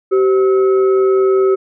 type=tone with frequency modulation; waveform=sine; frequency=384.5 Hz; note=G4; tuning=33 cents flat; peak=-9 dBFS; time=0.11-1.56 s; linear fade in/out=20 ms; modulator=905 Hz; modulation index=0.39; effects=none